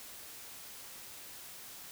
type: silence
effects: white hiss -49 dBFS RMS until 1.91 s